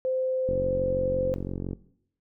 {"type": "tone", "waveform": "sine", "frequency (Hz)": 518, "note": "C5", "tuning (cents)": -17, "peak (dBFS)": -24, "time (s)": [0.05, 1.34], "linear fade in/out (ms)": 0}
{"type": "click train", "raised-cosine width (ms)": 3, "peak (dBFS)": -19, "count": 58, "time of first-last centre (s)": [0.49, 1.732], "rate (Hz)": 45.9}
{"effects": ["noise-tail reverb RT60 0.7 s tail -18 dB re dry"]}